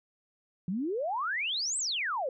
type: exponential two-way sweep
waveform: sine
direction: up then down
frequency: 169 to 8372 to 487.7 Hz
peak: -29 dBFS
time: 0.68-2.29 s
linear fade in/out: 2 ms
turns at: 1.78 s
effects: none